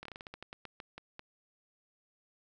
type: slowing click train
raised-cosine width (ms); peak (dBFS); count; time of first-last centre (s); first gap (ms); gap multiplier
0.3; -28; 14; 0.03-1.194; 24; 1.2
effects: none